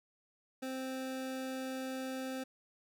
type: tone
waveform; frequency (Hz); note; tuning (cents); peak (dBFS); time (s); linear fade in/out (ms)
25% pulse; 261.6; C4; 0; -34; 0.62-2.44; 10
effects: none